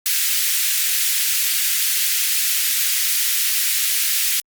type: high-pass noise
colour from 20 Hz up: white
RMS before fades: -19 dBFS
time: 0.06-4.4 s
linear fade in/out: 0 ms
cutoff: 1800 Hz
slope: 24 dB/octave
effects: Opus 48 kbps